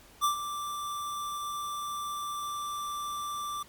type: tone with ADSR envelope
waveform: square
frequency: 1174.7 Hz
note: D6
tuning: in tune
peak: -23 dBFS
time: 0.21-3.63 s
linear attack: 33 ms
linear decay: 110 ms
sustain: -11 dB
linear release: 6 ms
effects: pink hiss -56 dBFS RMS until 3.68 s + Opus 48 kbps